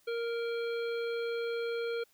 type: harmonic tone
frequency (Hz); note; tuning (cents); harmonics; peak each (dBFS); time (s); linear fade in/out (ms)
466.2; A#4; 0; 1 / 3 / 5 / 7 / 9; -32 / -42 / -46 / -49 / -51; 0.07-2.04; 10
effects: white hiss -68 dBFS RMS until 2.13 s